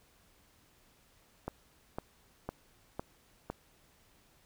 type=click train; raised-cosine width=1 ms; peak=-22 dBFS; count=5; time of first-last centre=1.48-3.5 s; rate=1.98 Hz; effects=pink hiss -66 dBFS RMS until 4.45 s